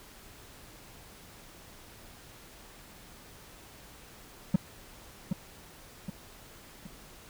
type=tone with echo; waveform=triangle; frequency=185 Hz; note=F#3; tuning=in tune; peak=-16 dBFS; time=4.54-4.56 s; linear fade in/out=5 ms; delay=770 ms; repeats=3; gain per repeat=-7 dB; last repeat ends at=6.87 s; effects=pink hiss -52 dBFS RMS until 7.29 s